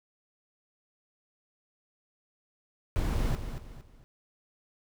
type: noise with echo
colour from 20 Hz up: brown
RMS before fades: -28 dBFS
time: 2.96-3.35 s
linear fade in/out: 0 ms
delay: 230 ms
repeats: 3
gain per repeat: -9 dB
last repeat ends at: 4.04 s
effects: none